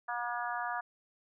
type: harmonic tone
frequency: 240.2 Hz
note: B3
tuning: 48 cents flat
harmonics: 3 / 4 / 5 / 6 / 7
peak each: -38 / -39 / -40 / -41 / -41 dBFS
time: 0.08-0.81 s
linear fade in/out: 10 ms
effects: none